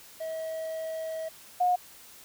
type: tone pair in turn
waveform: triangle / sine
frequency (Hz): 642 / 720.6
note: E5 / F#5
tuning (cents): -46 / -46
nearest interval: major second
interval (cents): 200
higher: second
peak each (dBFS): -30 / -21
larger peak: second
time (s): 0.2-1.29 / 1.6-1.76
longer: first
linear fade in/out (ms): 10
effects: white hiss -51 dBFS RMS until 2.24 s